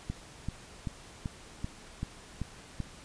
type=click train; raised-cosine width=5 ms; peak=-21 dBFS; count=8; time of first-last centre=0.1-2.803 s; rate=2.59 Hz; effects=pink hiss -51 dBFS RMS until 3.04 s + resampled to 22050 Hz